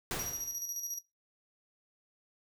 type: noise with exponential decay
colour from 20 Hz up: pink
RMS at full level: -33 dBFS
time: 0.11-0.67 s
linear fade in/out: 1 ms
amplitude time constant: 120 ms
type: tone with tremolo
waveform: 35% pulse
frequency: 5760 Hz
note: F#8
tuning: 47 cents flat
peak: -31 dBFS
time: 0.19-0.99 s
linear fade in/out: 5 ms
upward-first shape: square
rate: 14 Hz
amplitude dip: 50%
effects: noise-tail reverb RT60 0.2 s tail -19 dB re dry